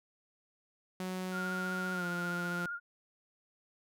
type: tone with pitch glide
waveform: sawtooth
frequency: 185 to 174.62 Hz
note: F#3 to F3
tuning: 0 to 0 cents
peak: -32 dBFS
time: 1-2.66 s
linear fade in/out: 2 ms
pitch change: -100 cents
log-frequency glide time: 1.93-2.06 s
type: tone with vibrato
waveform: sine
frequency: 1415 Hz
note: F6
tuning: 22 cents sharp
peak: -36 dBFS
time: 1.31-2.8 s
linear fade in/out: 50 ms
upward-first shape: triangle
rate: 15 Hz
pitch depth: 38 cents each way
effects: none